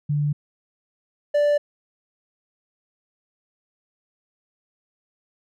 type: tone pair in turn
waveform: sine / triangle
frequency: 146.83 / 585.6 Hz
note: D3 / D5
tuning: 0 / -5 cents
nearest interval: 2 octaves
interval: 2395 cents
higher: second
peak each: -19 / -14 dBFS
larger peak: second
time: 0.09-0.33 / 1.34-1.58 s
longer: neither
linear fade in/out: 10 ms
effects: none